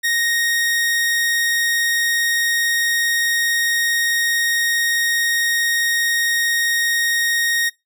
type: tone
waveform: sawtooth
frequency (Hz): 1864.7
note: A#6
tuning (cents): 0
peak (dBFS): -13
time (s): 0.03-7.7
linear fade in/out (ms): 20
effects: noise-tail reverb RT60 0.2 s tail -23 dB re dry

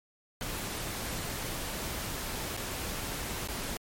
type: noise with dropouts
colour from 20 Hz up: pink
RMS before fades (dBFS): -36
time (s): 0.41-3.77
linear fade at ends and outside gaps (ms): 0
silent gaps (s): 2.567-2.574 / 3.474-3.486
effects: MP3 64 kbps

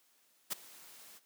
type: noise with ADSR envelope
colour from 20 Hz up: white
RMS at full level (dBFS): -33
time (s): 0.5-1.2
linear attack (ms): 23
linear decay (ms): 13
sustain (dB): -22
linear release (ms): 33
effects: white hiss -70 dBFS RMS until 1.25 s + high-pass 200 Hz 12 dB/octave

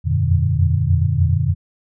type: tone cluster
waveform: sine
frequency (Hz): 85.5 / 88.8 / 95.6 / 121.1 / 149.7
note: F2 / F2 / G2 / B2 / D3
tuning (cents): -36 / +29 / -43 / -34 / +33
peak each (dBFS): -20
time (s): 0.04-1.55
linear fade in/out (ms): 50
effects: none

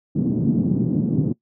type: band-pass noise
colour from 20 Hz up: white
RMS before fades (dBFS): -20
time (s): 0.15-1.33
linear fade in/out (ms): 10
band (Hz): 140 to 250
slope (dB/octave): 24
effects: noise-tail reverb RT60 0.1 s tail -20 dB re dry

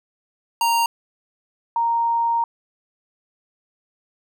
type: tone pair in turn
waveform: square / sine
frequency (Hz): 930 / 930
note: A#5 / A#5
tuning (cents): -4 / -4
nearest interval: unison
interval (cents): 0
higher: neither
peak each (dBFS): -17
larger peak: neither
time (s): 0.61-0.86 / 1.76-2.44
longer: second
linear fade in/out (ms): 2
effects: none

